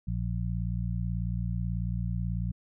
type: harmonic tone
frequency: 58.27 Hz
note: A#1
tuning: in tune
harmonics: 1 / 2 / 3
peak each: -32 / -32 / -34 dBFS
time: 0.07-2.52 s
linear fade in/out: 10 ms
effects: none